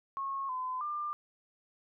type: tone with pitch steps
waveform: sine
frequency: 1091 / 1019 / 1195 Hz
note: C#6 / C6 / D6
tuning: -28 / -46 / +30 cents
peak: -33 dBFS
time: 0.17-1.13 s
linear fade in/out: 0 ms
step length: 320 ms
effects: none